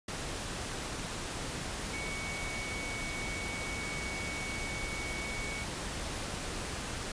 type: tone in noise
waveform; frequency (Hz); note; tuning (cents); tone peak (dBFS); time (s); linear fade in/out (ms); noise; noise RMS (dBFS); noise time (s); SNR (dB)
sine; 2235; C#7; +14; -39; 1.93-5.64; 5; pink; -38; 0.08-7.12; -4
effects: resampled to 22050 Hz